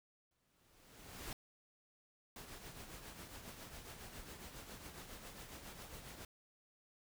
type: noise with exponential growth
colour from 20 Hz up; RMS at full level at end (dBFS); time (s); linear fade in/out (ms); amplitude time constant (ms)
pink; -45; 0.31-1.33; 2; 220
type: noise with tremolo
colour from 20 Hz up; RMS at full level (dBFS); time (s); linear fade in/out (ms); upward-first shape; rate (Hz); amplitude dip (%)
pink; -50; 2.36-6.25; 2; triangle; 7.3; 55
effects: none